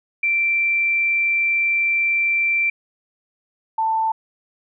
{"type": "tone pair in turn", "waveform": "sine", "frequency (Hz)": [2349, 888.1], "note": ["D7", "A5"], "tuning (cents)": [0, 16], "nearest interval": "octave + perfect fourth", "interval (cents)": 1684, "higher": "first", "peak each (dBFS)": [-16, -17], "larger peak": "first", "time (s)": [[0.23, 2.7], [3.78, 4.12]], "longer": "first", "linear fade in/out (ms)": 5, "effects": []}